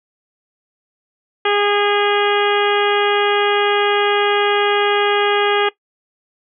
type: harmonic tone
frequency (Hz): 409.8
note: G#4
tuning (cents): -23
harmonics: 1 / 2 / 3 / 4 / 5 / 6 / 7 / 8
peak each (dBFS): -17 / -20 / -22 / -23 / -24 / -25 / -25 / -26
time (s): 1.45-5.69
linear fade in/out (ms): 5
effects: noise-tail reverb RT60 0.1 s tail -18 dB re dry